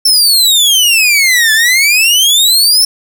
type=exponential two-way sweep; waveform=sawtooth; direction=down then up; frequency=5400 to 1720 to 5400 Hz; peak=-3 dBFS; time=0.05-2.85 s; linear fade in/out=5 ms; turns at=1.53 s; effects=none